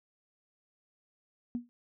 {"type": "tone with exponential decay", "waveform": "sine", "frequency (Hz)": 240.7, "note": "B3", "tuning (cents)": -44, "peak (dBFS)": -27, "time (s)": [1.55, 1.69], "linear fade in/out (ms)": 0, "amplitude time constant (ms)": 29, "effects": ["tanh soft clip ceiling -23 dBFS"]}